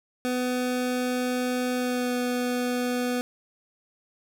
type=tone with pitch glide; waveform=25% pulse; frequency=250 to 247.1 Hz; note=B3 to B3; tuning=+21 to +1 cents; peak=-21 dBFS; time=0.25-3.21 s; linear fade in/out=0 ms; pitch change=-20 cents; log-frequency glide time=1.75-2.14 s; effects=none